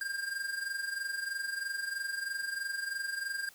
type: tone with amplitude modulation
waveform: square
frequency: 1602 Hz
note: G6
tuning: 37 cents sharp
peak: -32 dBFS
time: 0.01-3.49 s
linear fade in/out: 2 ms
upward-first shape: sine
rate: 23.1 Hz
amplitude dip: 65%
effects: white hiss -58 dBFS RMS until 3.54 s